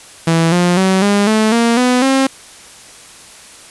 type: tone with pitch steps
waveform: sawtooth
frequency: 164.81 / 176.64 / 189.32 / 202.9 / 217.5 / 233.1 / 249.8 / 267.7 Hz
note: E3 / F3 / F#3 / G#3 / A3 / A#3 / B3 / C4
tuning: 0 / +20 / +40 / -40 / -20 / 0 / +20 / +40 cents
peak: -6 dBFS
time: 0.27-2.27 s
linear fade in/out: 5 ms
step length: 250 ms
effects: white hiss -38 dBFS RMS until 3.7 s + resampled to 24000 Hz